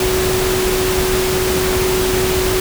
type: tone in noise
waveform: sine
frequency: 372.1 Hz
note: F#4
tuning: 10 cents sharp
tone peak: -16 dBFS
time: 0-2.6 s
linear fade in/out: 2 ms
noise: pink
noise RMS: -19 dBFS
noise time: 0-2.6 s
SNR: 0 dB
effects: none